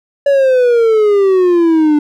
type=exponential sweep; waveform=triangle; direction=down; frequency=570 to 293.7 Hz; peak=-5 dBFS; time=0.26-1.99 s; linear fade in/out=5 ms; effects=none